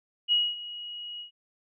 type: tone with ADSR envelope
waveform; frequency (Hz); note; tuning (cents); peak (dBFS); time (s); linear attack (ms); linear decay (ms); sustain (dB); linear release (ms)
sine; 2900; F#7; -35; -19; 0.28-1.31; 41; 230; -17; 110
effects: none

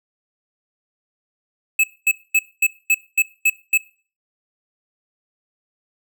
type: tone bursts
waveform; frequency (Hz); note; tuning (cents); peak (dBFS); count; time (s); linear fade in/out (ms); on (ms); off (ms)
square; 2600; E7; -24; -13; 8; 1.79-3.776; 5; 47; 230
effects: noise-tail reverb RT60 0.4 s tail -20 dB re dry

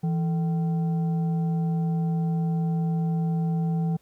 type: tone with frequency modulation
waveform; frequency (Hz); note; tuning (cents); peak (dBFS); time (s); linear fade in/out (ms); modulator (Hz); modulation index
sine; 164.81; E3; 0; -22; 0.03-3.97; 10; 605; 0.28
effects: pink hiss -65 dBFS RMS until 4.01 s

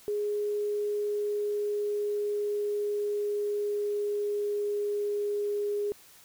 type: tone with pitch glide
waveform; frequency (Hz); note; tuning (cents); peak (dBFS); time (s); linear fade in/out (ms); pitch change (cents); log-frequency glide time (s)
sine; 415.3 to 411.7; G#4 to G#4; 0 to -15; -27; 0.08-5.92; 0; -15; 0.47-5.61
effects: white hiss -55 dBFS RMS until 6.24 s

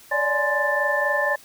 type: tone cluster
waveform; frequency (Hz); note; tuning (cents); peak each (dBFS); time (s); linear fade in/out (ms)
sine; 571 / 595 / 840 / 1039 / 1767; D5 / D5 / G#5 / C6 / A6; -49 / +22 / +19 / -12 / +7; -26 / -27 / -29 / -29 / -22; 0.11-1.36; 10
effects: white hiss -49 dBFS RMS until 1.44 s

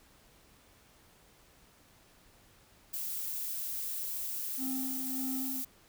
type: noise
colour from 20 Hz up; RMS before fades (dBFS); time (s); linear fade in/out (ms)
violet; -37; 2.93-5.65; 10
type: tone with tremolo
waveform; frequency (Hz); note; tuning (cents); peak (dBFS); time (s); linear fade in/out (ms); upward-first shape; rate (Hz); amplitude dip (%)
triangle; 261.9; C4; +2; -32; 4.57-5.64; 50; sine; 1.7; 50
effects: pink hiss -62 dBFS RMS until 5.88 s

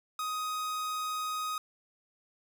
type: tone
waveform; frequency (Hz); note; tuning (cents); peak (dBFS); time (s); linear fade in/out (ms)
45% pulse; 1253; D#6; +12; -32; 0.19-1.58; 2
effects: none

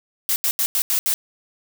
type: noise bursts at uneven times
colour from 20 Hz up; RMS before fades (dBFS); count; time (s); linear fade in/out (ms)
blue; -20; 6; 0.29-0.36 / 0.44-0.51 / 0.59-0.66 / 0.75-0.82 / 0.9-0.99 / 1.06-1.14; 0
effects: none

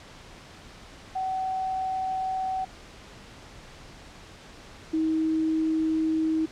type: tone pair in turn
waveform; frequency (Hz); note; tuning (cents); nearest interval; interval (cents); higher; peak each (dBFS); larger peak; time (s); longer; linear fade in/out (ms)
sine; 756 / 317.9; F#5 / D#4; +37 / +37; octave + minor third; 1500; first; -26 / -22; second; 1.15-2.65 / 4.93-6.46; second; 10
effects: pink hiss -47 dBFS RMS until 6.51 s + low-pass 6000 Hz 12 dB/octave

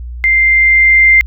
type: tone with level ramp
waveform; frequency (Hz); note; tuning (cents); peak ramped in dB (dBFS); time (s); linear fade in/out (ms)
sine; 2093; C7; 0; -7 to -3; 0.24-1.21; 0
effects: added 60 Hz sine -22 dBFS peak until 1.26 s

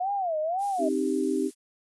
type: tone with vibrato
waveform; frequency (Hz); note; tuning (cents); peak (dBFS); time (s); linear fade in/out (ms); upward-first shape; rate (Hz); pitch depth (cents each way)
sine; 705; F5; +16; -25; 0-0.89; 10; sine; 1.9; 240
type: noise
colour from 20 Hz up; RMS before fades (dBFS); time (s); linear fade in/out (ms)
violet; -41; 0.58-1.55; 50
type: chord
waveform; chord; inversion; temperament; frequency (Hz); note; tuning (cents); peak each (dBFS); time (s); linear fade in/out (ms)
sine; C minor; none; equal with one note detuned; 264.5 / 311.1 / 392; C4 / Eb4 / G4; +19 / 0 / 0; -28; 0.78-1.51; 50
effects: resampled to 24000 Hz

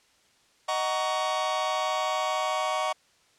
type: chord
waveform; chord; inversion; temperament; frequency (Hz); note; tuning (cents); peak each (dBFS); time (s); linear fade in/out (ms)
45% pulse; D# minor seventh; none; just; 622.3 / 746.7 / 933.4 / 1120.1; D#5 / F#5 / A#5 / C#6; 0 / +16 / +2 / +18; -31 / -31 / -34 / -30; 0.68-2.93; 10
effects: white hiss -63 dBFS RMS until 3.38 s + low-pass 7000 Hz 12 dB/octave

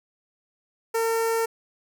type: tone with notch filter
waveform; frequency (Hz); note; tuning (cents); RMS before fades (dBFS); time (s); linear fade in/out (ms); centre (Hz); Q
sawtooth; 454.4; A#4; -44; -24; 0.94-1.46; 10; 3500; 1
effects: none

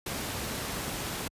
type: noise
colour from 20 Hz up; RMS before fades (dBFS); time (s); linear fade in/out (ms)
pink; -34; 0.06-1.28; 5
effects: high-pass 60 Hz 12 dB/octave + resampled to 32000 Hz

